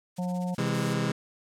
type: noise with tremolo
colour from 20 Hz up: blue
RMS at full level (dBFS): -44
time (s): 0.16-0.8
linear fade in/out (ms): 10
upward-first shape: sine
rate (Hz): 16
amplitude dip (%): 85
type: harmonic tone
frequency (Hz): 179.8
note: F#3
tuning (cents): -49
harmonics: 1 / 3 / 4 / 5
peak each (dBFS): -28 / -38 / -40 / -42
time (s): 0.18-0.55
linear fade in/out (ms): 10
type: chord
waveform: sawtooth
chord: C augmented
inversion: none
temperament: just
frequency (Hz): 130.81 / 163.52 / 204.4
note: C3 / E3 / G#3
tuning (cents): 0 / -14 / -27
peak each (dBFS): -26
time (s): 0.58-1.12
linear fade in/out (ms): 5
type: noise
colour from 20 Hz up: blue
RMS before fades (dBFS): -39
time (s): 0.74-0.94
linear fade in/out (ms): 10
effects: low-pass 8000 Hz 12 dB/octave